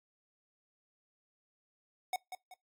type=tone with echo; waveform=square; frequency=740 Hz; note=F#5; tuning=in tune; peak=-32 dBFS; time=2.13-2.16 s; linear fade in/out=2 ms; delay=190 ms; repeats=2; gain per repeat=-9 dB; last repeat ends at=2.54 s; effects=noise-tail reverb RT60 0.2 s tail -26 dB re dry + AAC 64 kbps